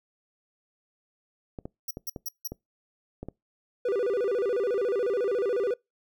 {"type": "clicks", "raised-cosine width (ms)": 2, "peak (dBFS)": -23, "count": 7, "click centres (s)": [1.588, 1.655, 1.971, 2.162, 2.52, 3.23, 3.286]}
{"type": "tone bursts", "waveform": "10% pulse", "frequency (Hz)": 5700, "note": "F8", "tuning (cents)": 34, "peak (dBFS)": -25, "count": 4, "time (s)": [1.88, 2.476], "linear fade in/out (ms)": 5, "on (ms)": 29, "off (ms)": 160}
{"type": "tone with vibrato", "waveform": "triangle", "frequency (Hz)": 440, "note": "A4", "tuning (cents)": 0, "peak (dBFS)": -22, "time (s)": [3.85, 5.74], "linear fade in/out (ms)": 5, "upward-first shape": "square", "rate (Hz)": 14, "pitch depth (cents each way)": 190}
{"effects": ["noise-tail reverb RT60 0.2 s tail -25 dB re dry"]}